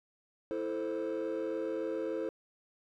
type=chord; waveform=triangle; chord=A minor; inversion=second; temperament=equal; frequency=329.6 / 440 / 523.3 Hz; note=E4 / A4 / C5; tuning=0 / 0 / 0 cents; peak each=-34 dBFS; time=0.51-2.29 s; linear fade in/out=0 ms; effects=tanh soft clip ceiling -27 dBFS